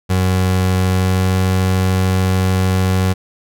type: tone with pitch glide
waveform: 30% pulse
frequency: 92.8 to 93.5 Hz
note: F#2 to F#2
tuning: +6 to +19 cents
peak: -10 dBFS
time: 0.09-3.14 s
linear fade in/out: 20 ms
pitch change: +13 cents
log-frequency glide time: 0.79-1.39 s
effects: none